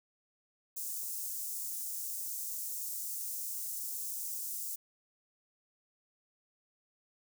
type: high-pass noise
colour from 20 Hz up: white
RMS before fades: -39 dBFS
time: 0.76-4.76 s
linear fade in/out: 10 ms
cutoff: 6500 Hz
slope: 24 dB/octave
effects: none